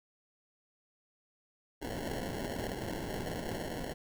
white noise with sample-and-hold, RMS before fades -38 dBFS, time 1.81-3.94 s, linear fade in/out 20 ms, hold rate 1225 Hz, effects none

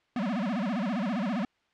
square tone with vibrato, 216.5 Hz, A3, 28 cents flat, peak -28 dBFS, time 0.16-1.45 s, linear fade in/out 2 ms, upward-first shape sine, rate 15 Hz, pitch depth 280 cents each way, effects white hiss -70 dBFS RMS until 1.73 s + low-pass 3000 Hz 12 dB/octave

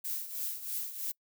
violet noise with tremolo, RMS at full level -34 dBFS, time 0.04-1.12 s, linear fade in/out 10 ms, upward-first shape triangle, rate 3.1 Hz, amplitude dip 75%, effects noise-tail reverb RT60 0.1 s tail -25 dB re dry

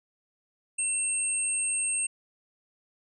sine tone pair together, 2682 / 8504 Hz, E7 / C9, +29 / +27 cents, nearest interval octave + minor sixth, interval 1998 cents, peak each -35 / -26 dBFS, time 0.78-2.07 s, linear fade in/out 10 ms, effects none

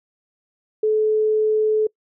sine tone, 431.5 Hz, A4, 34 cents flat, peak -15 dBFS, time 0.83-1.87 s, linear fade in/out 5 ms, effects noise-tail reverb RT60 0.1 s tail -25 dB re dry

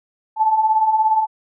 sine beating tone pair, 858 / 875 Hz, A5 / A5, -44 / -10 cents, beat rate 17 Hz, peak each -21 / -14 dBFS, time 0.36-1.27 s, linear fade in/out 50 ms, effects none

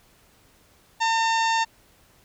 harmonic tone with a mistuned harmonic, 905 Hz, A5, 48 cents sharp, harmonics 1 / 2 / 3 / 4 / 5 / 6 / 7 / 8, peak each -21 / -27 / -31 / -33 / -35 / -37 / -38 / -39 dBFS, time 1-1.65 s, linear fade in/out 20 ms, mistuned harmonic 7, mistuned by +42 cents, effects pink hiss -58 dBFS RMS until 2.24 s

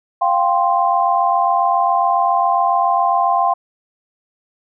sine chord, F suspended second, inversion none, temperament just, 698.5 / 785.8 / 1047.7 Hz, F5 / G5 / C6, 0 / +4 / +2 cents, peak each -17 dBFS, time 0.21-3.54 s, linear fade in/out 10 ms, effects none

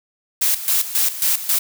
blue noise with tremolo, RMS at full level -17 dBFS, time 0.41-1.59 s, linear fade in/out 10 ms, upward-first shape square, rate 3.7 Hz, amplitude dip 75%, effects none

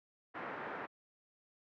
white low-pass noise, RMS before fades -43 dBFS, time 0.34-0.87 s, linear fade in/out 20 ms, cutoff 1700 Hz, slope 24 dB/octave, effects high-pass 200 Hz 12 dB/octave

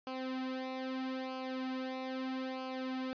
sawtooth tone with flanger, 260 Hz, C4, 11 cents flat, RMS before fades -39 dBFS, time 0.07-3.13 s, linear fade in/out 0 ms, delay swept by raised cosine 0.52 to 3.22 ms, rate 0.78 Hz, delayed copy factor -0.8, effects resampled to 11025 Hz

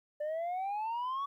sine exponential sweep, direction up, 587.3 to 1140 Hz, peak -30 dBFS, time 0.2-1.26 s, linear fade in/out 10 ms, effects tanh soft clip ceiling -32 dBFS + 12-bit

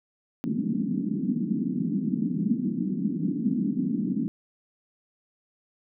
white band-pass noise, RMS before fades -27 dBFS, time 0.44-4.28 s, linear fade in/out 0 ms, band 170 to 280 Hz, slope 48 dB/octave, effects none

